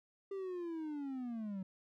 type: linear sweep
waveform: triangle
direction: down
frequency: 397.3 to 185 Hz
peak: -37 dBFS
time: 0.31-1.63 s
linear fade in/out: 5 ms
effects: none